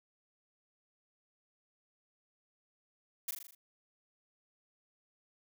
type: noise with echo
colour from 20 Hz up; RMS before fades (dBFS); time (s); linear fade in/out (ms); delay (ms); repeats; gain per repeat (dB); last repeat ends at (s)
blue; -36; 3.28-3.31; 5; 40; 6; -4; 3.55
effects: none